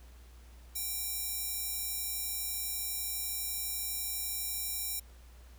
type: tone with high-pass filter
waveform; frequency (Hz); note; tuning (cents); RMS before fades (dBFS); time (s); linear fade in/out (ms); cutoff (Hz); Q
square; 784; G5; 0; -36; 0.75-5; 10; 8500; 0.67
effects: added 60 Hz sine -51 dBFS peak until 5.58 s + pink hiss -62 dBFS RMS until 5.58 s